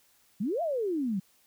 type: exponential two-way sweep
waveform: sine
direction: up then down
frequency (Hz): 179.8 to 710 to 179.8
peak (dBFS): -27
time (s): 0.4-1.2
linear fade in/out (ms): 10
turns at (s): 0.62
effects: white hiss -65 dBFS RMS until 1.46 s